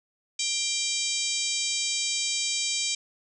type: harmonic tone with a mistuned harmonic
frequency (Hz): 790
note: G5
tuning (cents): +13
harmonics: 3 / 4 / 5 / 6 / 7 / 8 / 9 / 10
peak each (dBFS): -34 / -34 / -34 / -34 / -34 / -34 / -34 / -34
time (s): 0.39-2.95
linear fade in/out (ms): 5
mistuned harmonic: 5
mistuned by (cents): -53
effects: none